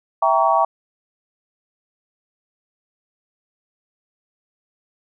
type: chord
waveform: sine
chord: E diminished seventh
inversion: none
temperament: equal with one note detuned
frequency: 659.3 / 784 / 932.3 / 1125.5 Hz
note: E5 / G5 / Bb5 / Db6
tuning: 0 / 0 / 0 / +26 cents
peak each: -19 dBFS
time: 0.22-0.65 s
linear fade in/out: 5 ms
effects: none